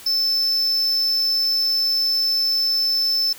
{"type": "tone", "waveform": "triangle", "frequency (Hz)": 5274, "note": "E8", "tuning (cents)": 0, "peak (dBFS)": -16, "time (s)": [0.06, 3.33], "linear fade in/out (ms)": 5, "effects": ["white hiss -41 dBFS RMS until 3.38 s"]}